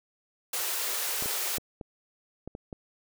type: high-pass noise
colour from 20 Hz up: white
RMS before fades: -31 dBFS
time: 0.53-1.58 s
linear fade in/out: 5 ms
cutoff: 350 Hz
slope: 96 dB/octave
type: clicks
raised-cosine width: 2 ms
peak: -25 dBFS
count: 7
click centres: 1.224 / 1.259 / 1.582 / 1.812 / 2.476 / 2.551 / 2.728 s
effects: none